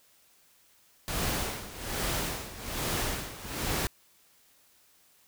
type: noise with tremolo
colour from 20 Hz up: pink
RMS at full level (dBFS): -30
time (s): 1.08-3.87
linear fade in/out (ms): 0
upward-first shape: sine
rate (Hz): 1.2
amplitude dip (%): 80
effects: white hiss -63 dBFS RMS until 5.27 s